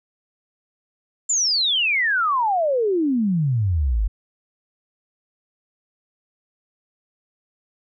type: exponential sweep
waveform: sine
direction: down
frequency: 7380 to 46.25 Hz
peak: -17 dBFS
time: 1.29-4.08 s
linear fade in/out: 10 ms
effects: none